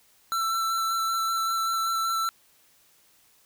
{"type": "tone with vibrato", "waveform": "square", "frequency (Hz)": 1338, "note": "E6", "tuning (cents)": 25, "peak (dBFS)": -25, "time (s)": [0.32, 2.29], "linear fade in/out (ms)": 0, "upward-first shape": "square", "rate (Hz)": 5.2, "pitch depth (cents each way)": 9, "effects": ["white hiss -61 dBFS RMS until 3.45 s"]}